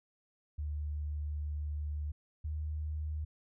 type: tone pair in turn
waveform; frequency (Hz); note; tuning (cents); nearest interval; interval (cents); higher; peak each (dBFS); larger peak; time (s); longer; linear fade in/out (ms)
sine; 74.5 / 76.51; D2 / D#2; +25 / -29; unison; 46; second; -34 / -34; neither; 0.58-2.12 / 2.44-3.25; first; 10
effects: none

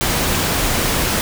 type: noise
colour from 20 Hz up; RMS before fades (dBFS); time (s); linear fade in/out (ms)
pink; -18; 0.01-1.21; 0
effects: none

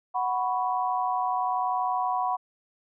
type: chord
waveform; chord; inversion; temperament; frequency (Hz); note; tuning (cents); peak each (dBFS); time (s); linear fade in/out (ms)
sine; F# suspended fourth; none; equal; 740 / 987.8 / 1108.7; F#5 / B5 / C#6; 0 / 0 / 0; -27 / -28 / -32; 0.14-2.37; 20
effects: none

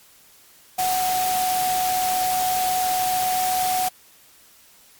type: tone in noise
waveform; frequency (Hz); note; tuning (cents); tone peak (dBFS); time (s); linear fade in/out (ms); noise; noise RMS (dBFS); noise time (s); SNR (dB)
sine; 740; F#5; 0; -20; 0.78-3.89; 10; white; -27; 0.78-3.89; +4
effects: white hiss -52 dBFS RMS until 4.99 s + MP3 96 kbps

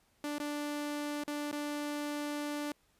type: tone with dropouts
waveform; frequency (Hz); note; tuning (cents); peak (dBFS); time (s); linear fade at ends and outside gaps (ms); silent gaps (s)
sawtooth; 293.7; D4; 0; -31; 0.24-2.72; 2; 0.383-0.4 / 1.237-1.278 / 1.515-1.527
effects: pink hiss -71 dBFS RMS until 2.99 s + resampled to 32000 Hz

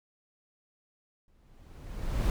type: noise with exponential growth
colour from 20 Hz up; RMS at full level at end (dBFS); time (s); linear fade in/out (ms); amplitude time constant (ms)
brown; -25; 1.28-2.3; 1; 220
effects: none

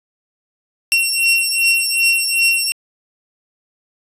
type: beating tone pair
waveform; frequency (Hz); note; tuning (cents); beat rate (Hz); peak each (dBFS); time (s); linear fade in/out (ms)
sawtooth; 2731 / 2733.6; F7 / F7; -39 / -38; 2.6; -13; 0.92-2.72; 0
effects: resampled to 32000 Hz

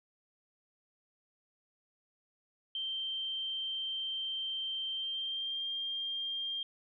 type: tone with pitch glide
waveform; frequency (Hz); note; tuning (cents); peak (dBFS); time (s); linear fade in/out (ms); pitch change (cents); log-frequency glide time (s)
sine; 3136 to 3198; G7 to G7; 0 to +34; -34; 2.75-6.63; 2; +34; 4.92-5.68
effects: none

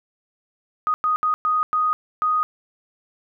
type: tone bursts at uneven times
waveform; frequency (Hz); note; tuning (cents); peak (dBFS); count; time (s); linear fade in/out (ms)
sine; 1244.5; D#6; 0; -17; 6; 0.87-0.94 / 1.04-1.16 / 1.23-1.34 / 1.45-1.63 / 1.73-1.93 / 2.22-2.43; 0
effects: none

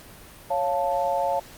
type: chord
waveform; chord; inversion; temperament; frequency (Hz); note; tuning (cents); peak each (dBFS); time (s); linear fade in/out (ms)
sine; Db augmented; none; equal; 554.4 / 698.5 / 880; Db5 / F5 / A5; 0 / 0 / 0; -26; 0.5-1.4; 10
effects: pink hiss -46 dBFS RMS until 1.57 s + Opus 48 kbps

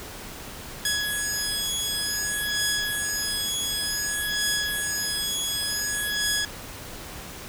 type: beating tone pair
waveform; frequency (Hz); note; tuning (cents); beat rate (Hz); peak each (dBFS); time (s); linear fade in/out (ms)
10% pulse; 1677 / 1677.55; G#6 / G#6; +16 / +17; 0.55; -19; 0.85-6.45; 2
effects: pink hiss -39 dBFS RMS until 7.48 s

